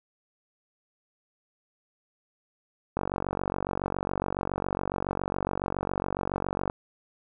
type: click train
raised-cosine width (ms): 1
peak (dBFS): -14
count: 177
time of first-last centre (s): 2.97-6.699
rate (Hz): 47.2
effects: none

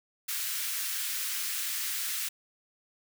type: high-pass noise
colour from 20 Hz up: white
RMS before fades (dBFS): -33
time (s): 0.28-2.29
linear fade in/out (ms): 10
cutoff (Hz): 1400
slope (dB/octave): 24
effects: none

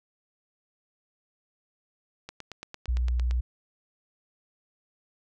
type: click train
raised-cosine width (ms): 0.2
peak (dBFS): -22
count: 10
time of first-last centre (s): 2.29-3.31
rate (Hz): 8.82
type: tone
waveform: sine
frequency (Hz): 61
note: B1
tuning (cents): -21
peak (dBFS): -23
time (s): 2.88-3.41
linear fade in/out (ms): 10
effects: none

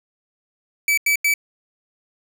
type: tone bursts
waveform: 45% pulse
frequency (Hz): 2301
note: D7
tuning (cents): -36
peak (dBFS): -15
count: 3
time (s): 0.88-1.339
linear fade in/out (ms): 2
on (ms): 95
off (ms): 87
effects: none

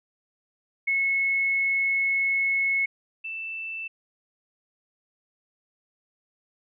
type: tone pair in turn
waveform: sine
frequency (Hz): 2189 / 2657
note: C#7 / E7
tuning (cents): -22 / +13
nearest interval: minor third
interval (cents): 335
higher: second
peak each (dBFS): -21 / -31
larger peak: first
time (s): 0.87-2.86 / 3.24-3.88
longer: first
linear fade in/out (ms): 10
effects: none

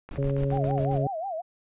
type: click train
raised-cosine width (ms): 0.5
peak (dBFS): -27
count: 12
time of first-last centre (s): 0.09-0.849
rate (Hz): 14.5
type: noise with tremolo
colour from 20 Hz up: brown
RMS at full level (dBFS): -35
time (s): 0.11-1.03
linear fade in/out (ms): 2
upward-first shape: square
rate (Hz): 7.5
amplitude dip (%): 75
type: harmonic tone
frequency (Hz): 138.59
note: C#3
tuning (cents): 0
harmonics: 1 / 2 / 3 / 4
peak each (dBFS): -25 / -34 / -32 / -32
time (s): 0.18-1.07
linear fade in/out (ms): 2
type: tone with vibrato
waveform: sine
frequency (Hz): 710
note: F5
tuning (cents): +28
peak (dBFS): -29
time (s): 0.51-1.42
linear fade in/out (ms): 20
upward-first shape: sine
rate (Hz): 5.6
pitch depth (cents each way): 210
effects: resampled to 8000 Hz

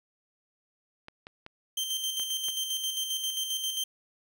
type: clicks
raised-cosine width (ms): 0.3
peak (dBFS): -27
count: 5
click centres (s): 1.084 / 1.269 / 1.464 / 2.197 / 2.485
type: tone with tremolo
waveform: sawtooth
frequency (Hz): 3136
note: G7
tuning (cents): 0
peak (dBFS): -25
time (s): 1.77-3.84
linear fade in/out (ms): 5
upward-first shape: square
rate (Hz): 7.5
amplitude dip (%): 45
effects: none

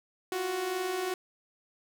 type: tone pair together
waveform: sawtooth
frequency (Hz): 348.4 / 370.8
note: F4 / F#4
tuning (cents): -4 / +4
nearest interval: minor second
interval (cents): 108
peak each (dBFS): -35 / -27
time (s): 0.32-1.14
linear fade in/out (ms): 2
effects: 10-bit

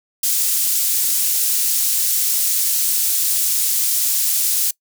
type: high-pass noise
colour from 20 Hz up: pink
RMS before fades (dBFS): -18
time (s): 0.23-4.71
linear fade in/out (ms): 5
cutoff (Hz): 7800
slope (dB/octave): 12
effects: noise-tail reverb RT60 0.1 s tail -23 dB re dry

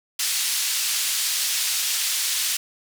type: band-pass noise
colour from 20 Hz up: pink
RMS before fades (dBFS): -24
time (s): 0.19-2.57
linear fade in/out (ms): 5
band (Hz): 3500 to 13000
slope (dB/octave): 12
effects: none

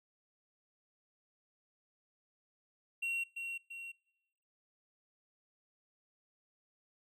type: tone with echo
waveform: triangle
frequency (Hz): 2739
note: F7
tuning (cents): -34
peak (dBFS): -32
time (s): 3.02-3.24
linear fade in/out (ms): 10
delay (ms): 340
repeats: 2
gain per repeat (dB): -5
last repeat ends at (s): 3.92
effects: noise-tail reverb RT60 1.0 s tail -24 dB re dry

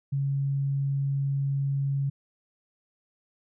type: tone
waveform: sine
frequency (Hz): 138.59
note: C#3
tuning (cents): 0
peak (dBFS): -24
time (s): 0.12-2.1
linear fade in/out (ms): 10
effects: none

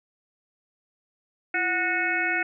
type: harmonic tone with a mistuned harmonic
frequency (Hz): 366.2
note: F#4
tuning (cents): -18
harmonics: 1 / 2 / 4 / 5 / 6 / 7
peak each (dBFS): -33 / -32 / -27 / -30 / -28 / -32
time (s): 1.54-2.43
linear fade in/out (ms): 5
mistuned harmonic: 1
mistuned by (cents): -140
effects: none

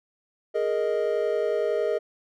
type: chord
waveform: triangle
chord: Ab suspended second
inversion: none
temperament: equal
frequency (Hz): 415.3 / 466.2 / 622.3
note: Ab4 / Bb4 / Eb5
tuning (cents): 0 / 0 / 0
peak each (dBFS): -25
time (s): 0.54-1.99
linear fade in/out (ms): 20
effects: none

